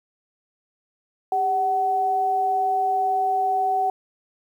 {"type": "tone pair together", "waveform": "sine", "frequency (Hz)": [399.4, 753], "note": ["G4", "F#5"], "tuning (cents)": [32, 30], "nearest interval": "major seventh", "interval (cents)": 1098, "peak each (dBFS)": [-30, -19], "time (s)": [1.32, 3.9], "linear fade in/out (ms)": 2, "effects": ["9-bit"]}